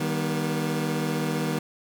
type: chord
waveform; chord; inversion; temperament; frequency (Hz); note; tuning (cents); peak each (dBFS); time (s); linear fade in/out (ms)
25% pulse; Eb augmented; none; equal with one note detuned; 155.56 / 196 / 241; Eb3 / G3 / B3; 0 / 0 / -42; -24 / -28 / -26; 0-1.59; 5
effects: none